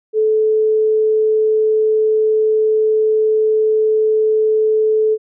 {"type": "tone", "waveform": "sine", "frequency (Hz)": 434.2, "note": "A4", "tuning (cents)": -23, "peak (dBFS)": -11, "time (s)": [0.13, 5.18], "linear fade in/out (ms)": 50, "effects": []}